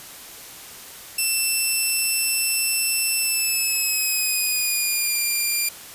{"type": "tone with pitch glide", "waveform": "5% pulse", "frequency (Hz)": [2671, 2393], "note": ["E7", "D7"], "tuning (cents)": [22, 32], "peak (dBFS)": -11, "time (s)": [1.18, 5.69], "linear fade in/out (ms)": 5, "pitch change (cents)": -190, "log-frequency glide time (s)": [3.15, 5.17], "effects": ["white hiss -40 dBFS RMS until 5.94 s", "resampled to 32000 Hz"]}